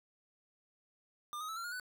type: tone with pitch steps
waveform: square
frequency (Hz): 1200 / 1253.9 / 1310.1 / 1368.9 / 1430.3 / 1494.5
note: D6 / D#6 / E6 / F6 / F6 / F#6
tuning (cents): +37 / +13 / -11 / -35 / +41 / +17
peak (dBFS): -40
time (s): 1.33-1.798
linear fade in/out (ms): 0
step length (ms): 78
effects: none